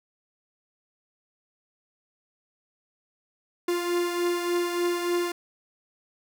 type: beating tone pair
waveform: 45% pulse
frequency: 349.2 / 352.6 Hz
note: F4 / F4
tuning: 0 / +17 cents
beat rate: 3.4 Hz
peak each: -25 / -32 dBFS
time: 3.68-5.32 s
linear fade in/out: 5 ms
effects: none